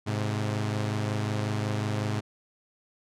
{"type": "tone pair together", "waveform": "sawtooth", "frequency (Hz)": [105.32, 130.81], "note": ["G#2", "C3"], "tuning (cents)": [25, 0], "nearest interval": "major third", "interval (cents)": 375, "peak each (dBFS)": [-24, -29], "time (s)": [0.06, 2.21], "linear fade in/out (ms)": 20, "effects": ["low-pass 8000 Hz 12 dB/octave"]}